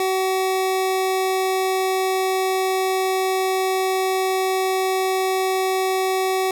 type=tone; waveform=25% pulse; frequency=377.6 Hz; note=F#4; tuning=35 cents sharp; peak=-15 dBFS; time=0-6.51 s; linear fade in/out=2 ms; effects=none